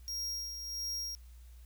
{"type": "tone with tremolo", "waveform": "45% pulse", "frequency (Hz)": 5600, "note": "F8", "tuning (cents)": 4, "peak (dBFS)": -35, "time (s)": [0.08, 1.15], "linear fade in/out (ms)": 0, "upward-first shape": "sine", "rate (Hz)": 1.5, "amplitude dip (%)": 50, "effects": ["added 60 Hz sine -50 dBFS peak until 1.65 s", "white hiss -67 dBFS RMS until 1.65 s"]}